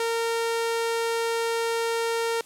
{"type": "tone", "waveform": "sawtooth", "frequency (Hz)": 460, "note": "A#4", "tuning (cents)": -23, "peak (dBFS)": -20, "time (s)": [0, 2.41], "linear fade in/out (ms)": 2, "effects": ["white hiss -50 dBFS RMS until 2.45 s", "low-pass 11000 Hz 12 dB/octave"]}